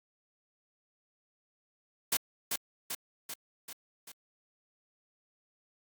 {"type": "noise with echo", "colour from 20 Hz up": "white", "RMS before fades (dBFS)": -28, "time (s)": [2.12, 2.17], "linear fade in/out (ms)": 5, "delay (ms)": 390, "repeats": 5, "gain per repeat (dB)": -4, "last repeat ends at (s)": 4.12, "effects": ["high-pass 150 Hz 12 dB/octave", "Opus 48 kbps"]}